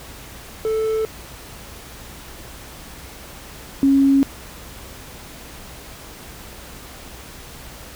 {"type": "tone pair in turn", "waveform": ["triangle", "sine"], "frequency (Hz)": [439.7, 274.2], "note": ["A4", "C#4"], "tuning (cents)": [-1, -19], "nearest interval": "minor sixth", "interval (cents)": 818, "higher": "first", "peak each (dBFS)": [-16, -11], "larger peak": "second", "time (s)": [[0.65, 1.05], [3.83, 4.23]], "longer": "neither", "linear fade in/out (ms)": 0, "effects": ["added 61 Hz sine -45 dBFS peak until 7.95 s", "pink hiss -39 dBFS RMS until 7.95 s"]}